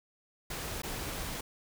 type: noise with dropouts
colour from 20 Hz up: pink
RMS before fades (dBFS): -38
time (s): 0.5-1.41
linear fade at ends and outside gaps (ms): 5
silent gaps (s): 0.82-0.833
effects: none